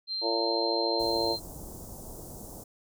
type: tone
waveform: sine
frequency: 4150 Hz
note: C8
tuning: 15 cents flat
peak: -30 dBFS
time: 0.07-1.4 s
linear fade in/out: 50 ms
type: harmonic tone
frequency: 113.8 Hz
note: A#2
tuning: 41 cents flat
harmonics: 3 / 4 / 5 / 6 / 7 / 8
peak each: -32 / -32 / -33 / -35 / -43 / -34 dBFS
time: 0.21-1.37 s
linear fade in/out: 50 ms
type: band-stop noise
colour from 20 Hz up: pink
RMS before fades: -43 dBFS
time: 0.99-2.64 s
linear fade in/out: 10 ms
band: 820 to 6600 Hz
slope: 24 dB/octave
effects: none